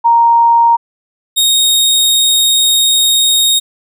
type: tone pair in turn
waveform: sine / sawtooth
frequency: 932.3 / 3729 Hz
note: A#5 / A#7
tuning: 0 / 0 cents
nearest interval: 2 octaves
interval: 2400 cents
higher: second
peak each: -5 dBFS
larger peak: neither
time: 0.04-0.77 / 1.36-3.6 s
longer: second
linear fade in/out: 20 ms
effects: none